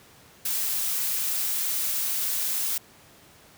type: noise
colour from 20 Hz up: blue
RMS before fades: -27 dBFS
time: 0.45-2.78 s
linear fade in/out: 5 ms
effects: pink hiss -53 dBFS RMS until 3.57 s + high-pass 80 Hz 12 dB/octave